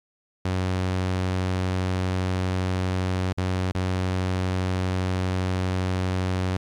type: tone with dropouts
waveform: sawtooth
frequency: 92.5 Hz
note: F#2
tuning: in tune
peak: -19 dBFS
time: 0.45-6.57 s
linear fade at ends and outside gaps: 5 ms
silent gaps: 3.329-3.375 / 3.72-3.749 s
effects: low-pass 6000 Hz 12 dB/octave + 10-bit